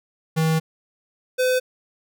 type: tone pair in turn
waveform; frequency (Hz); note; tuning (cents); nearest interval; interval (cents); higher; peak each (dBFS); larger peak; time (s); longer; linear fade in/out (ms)
square; 160 / 508; D#3 / B4; +49 / +49; octave + minor sixth; 2000; second; -18; neither; 0.36-0.6 / 1.38-1.6; first; 20
effects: none